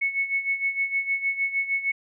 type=tone with tremolo; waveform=sine; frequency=2205 Hz; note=C#7; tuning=10 cents flat; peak=-20 dBFS; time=0.01-1.92 s; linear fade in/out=10 ms; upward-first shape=sine; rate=6.5 Hz; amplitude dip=75%; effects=none